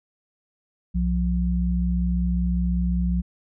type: tone pair together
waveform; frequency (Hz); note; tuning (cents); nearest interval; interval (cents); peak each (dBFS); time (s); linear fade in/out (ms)
sine; 62.7 / 177.34; B1 / F3; +27 / +27; octave + tritone; 1800; -22 / -23; 0.94-3.22; 20
effects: none